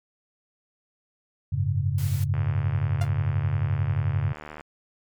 sine chord, F# suspended second, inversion none, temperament equal, 92.5 / 103.83 / 138.59 Hz, F#2 / G#2 / C#3, 0 / 0 / 0 cents, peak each -26 dBFS, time 1.52-4.33 s, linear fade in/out 10 ms
white noise, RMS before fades -41 dBFS, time 1.98-2.24 s, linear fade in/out 2 ms
click train, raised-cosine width 0.5 ms, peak -23 dBFS, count 173, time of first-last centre 2.34-4.609 s, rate 75.8 Hz
sawtooth tone with exponential decay, 698.5 Hz, F5, in tune, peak -24 dBFS, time 3.01-3.1 s, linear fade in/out 5 ms, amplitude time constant 18 ms
effects MP3 96 kbps

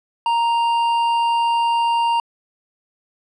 sine tone with hard clipping, 932.3 Hz, A#5, in tune, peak -17 dBFS, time 0.26-2.2 s, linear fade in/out 2 ms, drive 7 dB, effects resampled to 24000 Hz

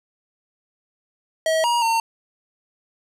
square tone with pitch steps, 641 / 950 / 910 Hz, E5 / A#5 / A#5, -49 / +33 / -42 cents, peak -18 dBFS, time 1.46-2 s, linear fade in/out 2 ms, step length 180 ms, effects low-pass 11000 Hz 12 dB/octave + 10-bit

